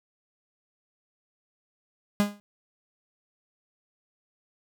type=tone with exponential decay; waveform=45% pulse; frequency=205 Hz; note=G#3; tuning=22 cents flat; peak=-17 dBFS; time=2.2-2.4 s; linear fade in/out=0 ms; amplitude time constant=43 ms; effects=none